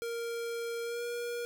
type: tone with pitch glide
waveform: square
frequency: 466.2 to 476.5 Hz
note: A#4 to A#4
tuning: 0 to +38 cents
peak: -35 dBFS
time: 0.02-1.45 s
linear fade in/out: 0 ms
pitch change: +38 cents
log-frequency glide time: 0.83-1.04 s
effects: none